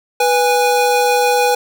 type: tone pair together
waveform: square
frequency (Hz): 491.9 / 822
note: B4 / G#5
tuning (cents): -7 / -18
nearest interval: major sixth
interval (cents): 889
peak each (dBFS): -15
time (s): 0.2-1.55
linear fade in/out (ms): 5
effects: none